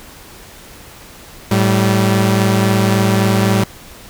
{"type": "tone pair together", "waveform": "sawtooth", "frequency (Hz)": [108.49, 193.3], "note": ["A2", "G3"], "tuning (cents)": [-24, -24], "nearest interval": "minor seventh", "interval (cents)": 1000, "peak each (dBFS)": -10, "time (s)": [1.51, 3.64], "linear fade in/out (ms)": 5, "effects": ["pink hiss -38 dBFS RMS until 4.09 s"]}